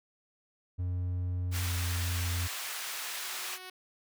triangle tone with pitch glide, 90 to 87.44 Hz, F#2 to F2, -47 to +3 cents, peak -28 dBFS, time 0.78-2.48 s, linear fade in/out 20 ms, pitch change -50 cents, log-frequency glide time 1.54-1.77 s
pink high-pass noise, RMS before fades -38 dBFS, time 1.51-3.59 s, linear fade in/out 50 ms, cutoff 1300 Hz, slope 12 dB/octave
5% pulse tone with exponential growth, 370 Hz, F#4, in tune, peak -31 dBFS, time 2.36-3.7 s, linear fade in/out 5 ms, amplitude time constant 290 ms
effects none

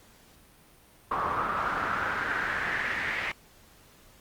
brown noise with band-pass filter sweep, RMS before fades -30 dBFS, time 1.11-3.32 s, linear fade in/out 5 ms, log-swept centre 1100 to 2100 Hz, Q 4.4, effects pink hiss -57 dBFS RMS until 4.2 s + Opus 48 kbps

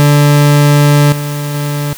40% pulse tone with level steps, 145.8 Hz, D3, 12 cents flat, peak -4 / -15 / -13 dBFS, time 0-1.93 s, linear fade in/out 0 ms, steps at 1.12 / 1.54 s, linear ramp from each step 5 ms, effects white hiss -30 dBFS RMS until 1.97 s

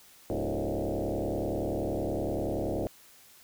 sine tone with frequency modulation, 120.7 Hz, B2, 39 cents flat, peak -28 dBFS, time 0.3-2.87 s, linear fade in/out 0 ms, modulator 70.5 Hz, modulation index 7.9, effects white hiss -56 dBFS RMS until 3.43 s

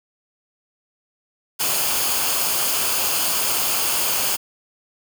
white noise with comb filter, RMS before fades -21 dBFS, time 1.59-4.37 s, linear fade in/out 20 ms, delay 0.52 ms, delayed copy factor -0.5, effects none

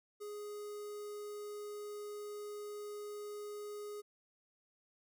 square tone with notch filter, 415.3 Hz, G#4, in tune, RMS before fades -45 dBFS, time 0.2-4.02 s, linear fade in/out 20 ms, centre 2500 Hz, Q 0.72, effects none

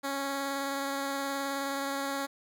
10% pulse tone with vibrato, 276.4 Hz, C#4, 5 cents flat, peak -23 dBFS, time 0.03-2.27 s, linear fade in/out 20 ms, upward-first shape triangle, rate 19 Hz, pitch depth 17 cents each way, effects none

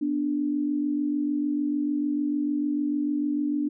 sine tone pair together, 246.9 / 293.6 Hz, B3 / D4, 0 / 0 cents, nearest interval minor third, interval 300 cents, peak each -30 / -24 dBFS, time 0.01-3.69 s, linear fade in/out 10 ms, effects none

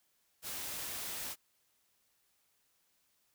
white noise, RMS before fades -41 dBFS, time 0.42-1.36 s, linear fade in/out 50 ms, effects white hiss -75 dBFS RMS until 3.34 s

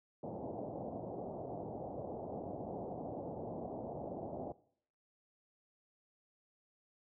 white low-pass noise, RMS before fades -43 dBFS, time 0.23-4.52 s, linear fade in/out 2 ms, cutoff 770 Hz, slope 48 dB/octave, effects noise-tail reverb RT60 0.6 s tail -20 dB re dry + high-pass 100 Hz 12 dB/octave

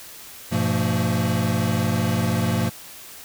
square tone cluster, 100.7 / 120.9 / 173.2 / 226.3 Hz, G2 / B2 / F3 / A3, +47 / -36 / -14 / +49 cents, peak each -26 dBFS, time 0.51-2.7 s, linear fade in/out 20 ms, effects white hiss -41 dBFS RMS until 3.24 s

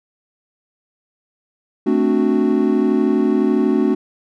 triangle chord, D dominant seventh, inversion second, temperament equal, 220 / 261.6 / 293.7 / 370 Hz, A3 / C4 / D4 / F#4, 0 / 0 / 0 / 0 cents, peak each -17 dBFS, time 1.86-3.95 s, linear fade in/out 10 ms, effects none

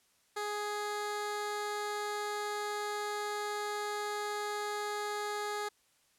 15% pulse tone, 416.2 Hz, G#4, 4 cents sharp, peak -28 dBFS, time 0.36-5.69 s, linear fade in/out 10 ms, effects white hiss -70 dBFS RMS until 6.18 s + low-pass 11000 Hz 12 dB/octave

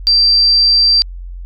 sine tone, 4699 Hz, D8, in tune, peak -7 dBFS, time 0.07-1.02 s, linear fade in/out 0 ms, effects added 44 Hz sine -25 dBFS peak until 1.45 s

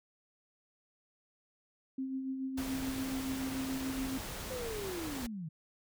sine tone with tremolo, 264.6 Hz, C4, 20 cents sharp, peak -33 dBFS, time 1.98-4.18 s, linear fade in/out 5 ms, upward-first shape sine, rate 7 Hz, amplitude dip 40%
pink noise, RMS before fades -42 dBFS, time 2.57-5.27 s, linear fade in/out 10 ms
sine linear sweep, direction down, 523.3 to 148.5 Hz, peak -38 dBFS, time 4.5-5.49 s, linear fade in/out 10 ms
effects none

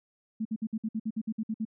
sine tone bursts, 220 Hz, A3, in tune, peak -28 dBFS, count 12, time 0.4-1.652 s, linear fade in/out 10 ms, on 53 ms, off 56 ms, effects none

